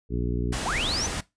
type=harmonic tone; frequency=60 Hz; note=B1; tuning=49 cents flat; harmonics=1 / 2 / 3 / 4 / 5 / 6 / 7; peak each=-28 / -31 / -33 / -34 / -35 / -36 / -36 dBFS; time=0.09-0.57 s; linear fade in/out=50 ms
type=noise; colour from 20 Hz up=pink; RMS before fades=-30 dBFS; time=0.52-1.21 s; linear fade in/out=10 ms
type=linear sweep; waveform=sine; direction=up; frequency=560 to 6272 Hz; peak=-26 dBFS; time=0.65-1.07 s; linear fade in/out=10 ms
effects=noise-tail reverb RT60 0.2 s tail -19 dB re dry + resampled to 22050 Hz